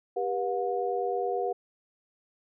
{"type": "tone cluster", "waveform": "sine", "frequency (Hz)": [395.4, 484.9, 721], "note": ["G4", "B4", "F#5"], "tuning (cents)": [15, -32, -45], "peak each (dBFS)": -31, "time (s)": [0.16, 1.53], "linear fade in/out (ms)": 10, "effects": []}